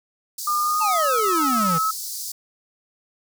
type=high-pass noise; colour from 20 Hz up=pink; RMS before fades=-31 dBFS; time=0.38-2.32 s; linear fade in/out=5 ms; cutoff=4500 Hz; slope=48 dB/octave
type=tone with pitch glide; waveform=sine; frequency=1207 to 1293.6 Hz; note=D6 to E6; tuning=+47 to -33 cents; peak=-19 dBFS; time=0.47-1.91 s; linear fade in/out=5 ms; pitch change=+120 cents; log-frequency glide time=0.59-1.18 s
type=exponential sweep; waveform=square; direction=down; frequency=916 to 156 Hz; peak=-23 dBFS; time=0.8-1.79 s; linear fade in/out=20 ms
effects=none